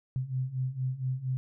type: beating tone pair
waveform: sine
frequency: 127.1 / 131.4 Hz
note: C3 / C3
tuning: -50 / +8 cents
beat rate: 4.3 Hz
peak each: -34 / -31 dBFS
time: 0.16-1.37 s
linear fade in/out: 0 ms
effects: none